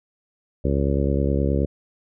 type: harmonic tone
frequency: 69.5 Hz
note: C#2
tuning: 5 cents sharp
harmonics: 1 / 2 / 3 / 4 / 5 / 6 / 7 / 8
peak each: -22 / -25 / -27 / -28 / -29 / -30 / -30 / -31 dBFS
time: 0.64-1.66 s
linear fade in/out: 10 ms
effects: none